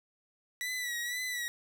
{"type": "tone with vibrato", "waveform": "sawtooth", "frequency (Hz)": 1954, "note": "B6", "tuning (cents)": -19, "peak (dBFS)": -30, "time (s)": [0.61, 1.48], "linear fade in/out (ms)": 0, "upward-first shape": "sine", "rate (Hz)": 2, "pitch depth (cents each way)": 54, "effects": []}